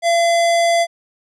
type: tone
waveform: square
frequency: 680 Hz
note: F5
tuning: 46 cents flat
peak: -13 dBFS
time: 0.02-0.87 s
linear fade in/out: 50 ms
effects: resampled to 22050 Hz